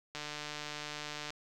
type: click train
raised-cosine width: 0.2 ms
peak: -23 dBFS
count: 173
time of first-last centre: 0.15-1.304 s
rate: 149 Hz
effects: none